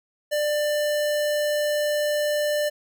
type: tone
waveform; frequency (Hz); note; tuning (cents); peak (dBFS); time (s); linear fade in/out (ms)
square; 594; D5; +20; -22; 0.31-2.7; 20
effects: none